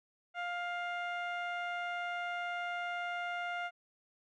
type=tone with low-pass filter; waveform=15% pulse; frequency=703 Hz; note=F5; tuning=11 cents sharp; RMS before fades=-38 dBFS; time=0.34-3.71 s; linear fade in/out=50 ms; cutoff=2100 Hz; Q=0.8; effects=none